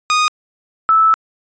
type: tone pair in turn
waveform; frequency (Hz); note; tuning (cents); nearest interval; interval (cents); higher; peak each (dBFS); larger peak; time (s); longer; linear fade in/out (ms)
sawtooth / sine; 1237 / 1311.4; D#6 / E6; -10 / -9; minor second; 101; second; -8; neither; 0.1-0.28 / 0.89-1.14; second; 0
effects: resampled to 16000 Hz